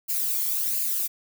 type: noise with flanger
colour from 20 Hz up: violet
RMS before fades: -26 dBFS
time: 0.08-1.08 s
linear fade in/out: 20 ms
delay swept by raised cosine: 0.42 to 0.93 ms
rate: 1.4 Hz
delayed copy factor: +0.55
effects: none